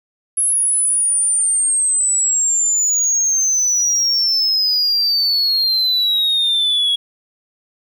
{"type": "exponential sweep", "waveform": "sine", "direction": "down", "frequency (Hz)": [10820, 3322], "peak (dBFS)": -11, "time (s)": [0.37, 6.96], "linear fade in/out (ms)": 10, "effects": ["tanh soft clip ceiling -12 dBFS", "8-bit"]}